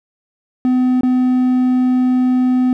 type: tone with dropouts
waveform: triangle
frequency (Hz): 253.2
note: B3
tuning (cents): +43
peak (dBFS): -9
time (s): 0.65-2.73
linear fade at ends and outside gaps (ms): 1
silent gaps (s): 1.009-1.033
effects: none